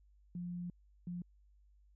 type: tone bursts at uneven times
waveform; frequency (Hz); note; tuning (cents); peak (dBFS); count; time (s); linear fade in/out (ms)
sine; 175.9; F3; +13; -39; 2; 0.35-0.7 / 1.07-1.22; 2
effects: added 50 Hz sine -63 dBFS peak until 1.95 s